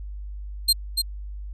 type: tone with echo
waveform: sawtooth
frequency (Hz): 4186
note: C8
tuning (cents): 0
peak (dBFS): -12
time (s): 0.68-0.73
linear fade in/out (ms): 10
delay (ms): 290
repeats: 1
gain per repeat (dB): -5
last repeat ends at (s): 1.02
effects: added 50 Hz sine -32 dBFS peak until 1.53 s + resampled to 32000 Hz